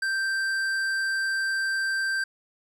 sine tone with tanh clipping, 1568 Hz, G6, in tune, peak -26 dBFS, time 0.02-2.24 s, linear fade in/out 5 ms, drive 12 dB, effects none

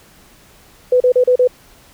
sine tone bursts, 500 Hz, B4, 21 cents sharp, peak -8 dBFS, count 5, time 0.92-1.475 s, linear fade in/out 5 ms, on 83 ms, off 35 ms, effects pink hiss -47 dBFS RMS until 1.93 s

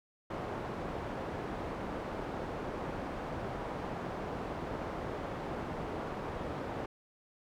white low-pass noise, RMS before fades -39 dBFS, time 0.3-6.86 s, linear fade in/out 5 ms, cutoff 750 Hz, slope 12 dB/octave, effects none

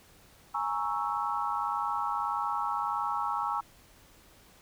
sine chord, A# half-diminished seventh, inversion third, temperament equal, 830.6 / 932.3 / 1108.7 / 1318.5 Hz, G#5 / A#5 / C#6 / E6, 0 / 0 / 0 / 0 cents, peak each -34 dBFS, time 0.54-3.61 s, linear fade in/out 10 ms, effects pink hiss -58 dBFS RMS until 4.61 s

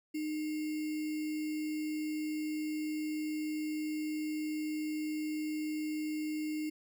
sine tone with sample-and-hold, 306.8 Hz, D#4, 24 cents flat, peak -33 dBFS, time 0.14-6.7 s, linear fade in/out 10 ms, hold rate 2450 Hz, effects none

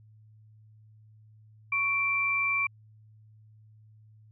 sine tone pair together, 1111.8 / 2349 Hz, C#6 / D7, +5 / 0 cents, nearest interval octave + minor second, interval 1295 cents, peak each -33 / -25 dBFS, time 1.72-2.67 s, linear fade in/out 5 ms, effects added 108 Hz sine -53 dBFS peak until 4.31 s

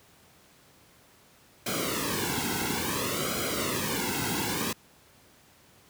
pink noise with flanger, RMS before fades -30 dBFS, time 1.66-4.73 s, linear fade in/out 5 ms, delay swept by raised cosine 1.1 to 1.7 ms, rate 0.58 Hz, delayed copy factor -0.85, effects pink hiss -58 dBFS RMS until 5.89 s + high-pass 80 Hz 12 dB/octave

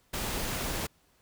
pink noise, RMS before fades -33 dBFS, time 0.13-0.87 s, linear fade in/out 10 ms, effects pink hiss -67 dBFS RMS until 1.21 s

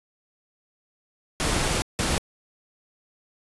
pink noise bursts at uneven times, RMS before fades -24 dBFS, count 2, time 1.4-1.82 / 1.99-2.18 s, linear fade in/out 0 ms, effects resampled to 24000 Hz

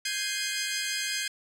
15% pulse chord, Ab major seventh, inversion third, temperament equal, 1568 / 1661.2 / 2093 / 2489 Hz, G6 / Ab6 / C7 / Eb7, 0 / 0 / 0 / 0 cents, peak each -28 dBFS, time 0.05-1.28 s, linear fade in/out 5 ms, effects low-pass 12000 Hz 12 dB/octave

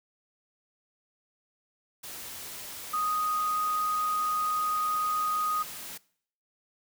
sine tone in noise, 1244.5 Hz, D#6, in tune, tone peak -26 dBFS, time 2.93-5.63 s, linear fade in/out 10 ms, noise white, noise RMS -41 dBFS, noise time 2.03-5.98 s, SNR +12 dB, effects noise-tail reverb RT60 0.6 s tail -22 dB re dry

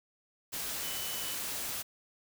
sine tone in noise, 2998 Hz, F#7, 22 cents sharp, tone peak -43 dBFS, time 0.82-1.36 s, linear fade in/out 20 ms, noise white, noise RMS -37 dBFS, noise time 0.52-1.83 s, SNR -9 dB, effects none

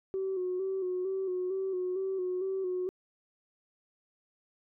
sine tone with vibrato, 373.8 Hz, F#4, 18 cents sharp, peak -29 dBFS, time 0.14-2.89 s, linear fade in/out 0 ms, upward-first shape square, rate 2.2 Hz, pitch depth 42 cents each way, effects tanh soft clip ceiling -25 dBFS

